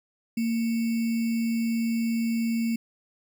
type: tone with sample-and-hold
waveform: sine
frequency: 229.3 Hz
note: A#3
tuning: 28 cents flat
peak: -23 dBFS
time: 0.37-2.76 s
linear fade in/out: 5 ms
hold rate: 2450 Hz
effects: none